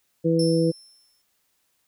harmonic tone, 164.81 Hz, E3, in tune, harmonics 1 / 2 / 3, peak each -22 / -22 / -22 dBFS, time 0.24-0.72 s, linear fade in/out 20 ms
35% pulse tone with exponential decay, 5340 Hz, E8, 22 cents sharp, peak -25 dBFS, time 0.39-1.22 s, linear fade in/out 5 ms, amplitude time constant 180 ms
effects white hiss -70 dBFS RMS until 1.87 s

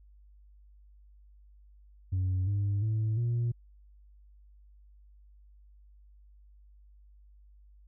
sine tone with pitch steps, 93 / 100.83 / 109.33 / 118.53 Hz, F#2 / G2 / A2 / A#2, +9 / +49 / -11 / +29 cents, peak -24 dBFS, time 2.12-3.52 s, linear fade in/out 10 ms, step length 350 ms, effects tanh soft clip ceiling -25 dBFS + added 50 Hz sine -54 dBFS peak until 7.87 s

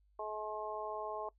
harmonic tone, 213.7 Hz, G#3, 50 cents sharp, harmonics 2 / 3 / 4 / 5, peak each -44 / -43 / -44 / -44 dBFS, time 0.19-1.29 s, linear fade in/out 5 ms, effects noise-tail reverb RT60 0.1 s tail -21 dB re dry + added 50 Hz sine -67 dBFS peak until 1.38 s

